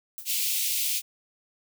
violet noise with exponential decay, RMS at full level -35 dBFS, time 0.18-0.38 s, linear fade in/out 0 ms, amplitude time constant 43 ms
white high-pass noise, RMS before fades -27 dBFS, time 0.25-1.02 s, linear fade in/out 50 ms, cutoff 2300 Hz, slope 48 dB/octave
effects none

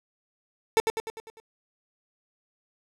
30% pulse tone with echo, 446.7 Hz, A4, 26 cents sharp, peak -15 dBFS, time 0.77-0.8 s, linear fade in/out 0 ms, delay 100 ms, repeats 6, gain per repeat -5 dB, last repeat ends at 1.4 s, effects low-pass 12000 Hz 12 dB/octave

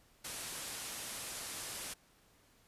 white low-pass noise, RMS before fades -44 dBFS, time 0.24-1.94 s, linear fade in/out 10 ms, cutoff 12000 Hz, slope 48 dB/octave, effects pink hiss -67 dBFS RMS until 2.67 s + resampled to 32000 Hz

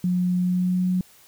sine tone with pitch glide, 180 to 182.83 Hz, F#3 to F#3, -47 to -20 cents, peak -19 dBFS, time 0.04-1.01 s, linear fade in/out 2 ms, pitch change +27 cents, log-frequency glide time 0.39-0.89 s, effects white hiss -53 dBFS RMS until 1.27 s

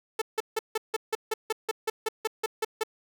sawtooth tone bursts, 439.8 Hz, A4, 1 cent flat, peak -21 dBFS, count 15, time 0.19-2.835 s, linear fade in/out 5 ms, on 27 ms, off 160 ms, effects none

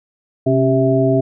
harmonic tone with a mistuned harmonic, 130.81 Hz, C3, in tune, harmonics 1 / 2 / 3 / 5, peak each -17 / -17 / -17 / -17 dBFS, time 0.46-1.21 s, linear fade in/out 10 ms, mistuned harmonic 2, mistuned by +71 cents, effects none

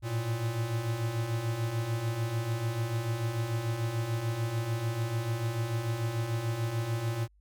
square beating tone pair, 110 / 116.8 Hz, A2 / A#2, 0 / +4 cents, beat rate 6.8 Hz, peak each -37 / -31 dBFS, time 0.02-7.28 s, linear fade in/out 50 ms, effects added 50 Hz sine -60 dBFS peak until 7.4 s

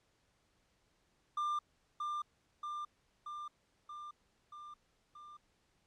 triangle tone with echo, 1194 Hz, D6, 28 cents sharp, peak -31 dBFS, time 1.37-1.59 s, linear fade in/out 5 ms, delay 630 ms, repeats 6, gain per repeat -3 dB, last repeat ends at 5.37 s, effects pink hiss -75 dBFS RMS until 5.86 s + low-pass 8000 Hz 12 dB/octave

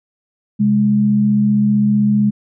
sine tone pair together, 132.8 / 208.3 Hz, C3 / G#3, +26 / +5 cents, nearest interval minor sixth, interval 779 cents, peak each -20 / -11 dBFS, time 0.59-2.31 s, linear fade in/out 20 ms, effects none

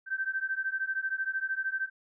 sine beating tone pair, 1549 / 1562 Hz, G6 / G6, -21 / -7 cents, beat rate 13 Hz, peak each -32 / -33 dBFS, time 0.06-1.9 s, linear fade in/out 50 ms, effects none

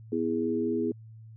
sine chord, E major, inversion second, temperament equal with one note detuned, 246.9 / 329.6 / 413.2 Hz, B3 / E4 / G#4, 0 / 0 / -9 cents, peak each -30 dBFS, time 0.12-0.92 s, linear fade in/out 5 ms, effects added 111 Hz sine -45 dBFS peak until 1.36 s

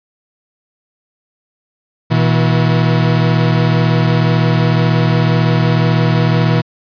40% pulse tone pair together, 120 / 161.93 Hz, B2 / E3, -49 / -31 cents, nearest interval perfect fourth, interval 518 cents, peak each -12 dBFS, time 2.1-6.62 s, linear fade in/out 20 ms, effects resampled to 11025 Hz

